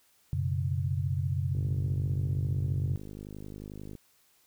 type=chord; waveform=sine; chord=F# suspended fourth; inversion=none; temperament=equal; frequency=92.5 / 123.47 / 138.59 Hz; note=F#2 / B2 / C#3; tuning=0 / 0 / 0 cents; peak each=-30 / -34 / -31 dBFS; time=0.33-2.96 s; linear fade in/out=0 ms
type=click train; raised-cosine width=3 ms; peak=-30 dBFS; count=124; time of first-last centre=1.55-3.952 s; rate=51.2 Hz
effects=white hiss -66 dBFS RMS until 4.46 s